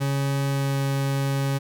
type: tone with pitch glide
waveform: 40% pulse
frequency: 138.59 to 137.63 Hz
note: C#3 to C#3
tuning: 0 to -12 cents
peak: -21 dBFS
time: 0-1.59 s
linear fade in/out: 20 ms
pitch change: -12 cents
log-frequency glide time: 0.46-0.78 s
effects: none